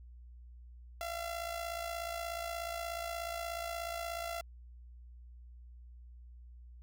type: tone with amplitude modulation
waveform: sawtooth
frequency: 680 Hz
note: F5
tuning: 46 cents flat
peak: -31 dBFS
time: 1.01-4.41 s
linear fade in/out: 0 ms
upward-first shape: sine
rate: 56.7 Hz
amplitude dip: 60%
effects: added 60 Hz sine -50 dBFS peak until 6.82 s